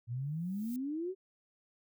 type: exponential sweep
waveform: sine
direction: up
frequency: 114.1 to 390.1 Hz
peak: -34 dBFS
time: 0.07-1.15 s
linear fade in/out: 50 ms
type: noise with exponential growth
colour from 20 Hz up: violet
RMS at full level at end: -49 dBFS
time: 0.16-0.76 s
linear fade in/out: 1 ms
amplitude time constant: 130 ms
effects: none